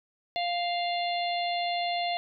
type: harmonic tone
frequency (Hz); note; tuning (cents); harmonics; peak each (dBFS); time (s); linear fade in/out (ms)
698.5; F5; 0; 1 / 3 / 4 / 5 / 6; -28 / -37 / -38 / -38 / -38; 0.36-2.17; 0
effects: none